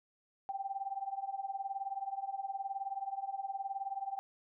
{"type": "tone with tremolo", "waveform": "sine", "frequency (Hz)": 784, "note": "G5", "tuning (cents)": 0, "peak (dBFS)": -32, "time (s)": [0.49, 4.19], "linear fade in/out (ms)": 0, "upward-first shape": "triangle", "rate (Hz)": 19, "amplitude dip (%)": 95, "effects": []}